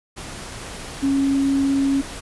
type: tone in noise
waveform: sine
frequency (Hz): 274.6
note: C#4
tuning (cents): -16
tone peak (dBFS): -16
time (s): 1.02-2.02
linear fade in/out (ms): 20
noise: pink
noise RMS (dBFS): -34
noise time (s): 0.16-2.21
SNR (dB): +15
effects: resampled to 24000 Hz